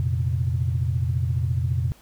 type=chord; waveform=sine; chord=F suspended fourth; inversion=none; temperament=just; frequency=87.31 / 116.41 / 130.96 Hz; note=F2 / Bb2 / C3; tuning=0 / -2 / +2 cents; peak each=-24 / -25 / -25 dBFS; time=0-1.92 s; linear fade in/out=0 ms; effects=tanh soft clip ceiling -11 dBFS + pink hiss -54 dBFS RMS until 2.01 s